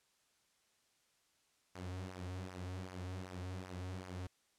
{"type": "tone with flanger", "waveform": "sawtooth", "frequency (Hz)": 91.9, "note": "F#2", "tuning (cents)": -11, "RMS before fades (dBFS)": -45, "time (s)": [1.75, 4.27], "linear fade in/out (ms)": 5, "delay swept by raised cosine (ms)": [0.25, 6.05], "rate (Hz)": 2.6, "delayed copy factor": -0.65, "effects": ["white hiss -75 dBFS RMS until 4.58 s", "low-pass 9000 Hz 12 dB/octave"]}